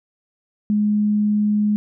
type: tone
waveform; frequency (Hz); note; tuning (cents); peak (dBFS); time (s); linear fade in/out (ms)
sine; 209.3; G#3; +14; -15; 0.7-1.76; 0
effects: none